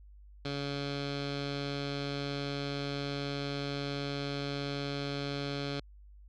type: tone with low-pass filter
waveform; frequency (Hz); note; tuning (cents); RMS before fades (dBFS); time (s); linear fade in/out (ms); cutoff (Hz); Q
15% pulse; 141.3; C#3; +34; -36; 0.45-5.8; 2; 4100; 3.7
effects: added 50 Hz sine -51 dBFS peak until 6.28 s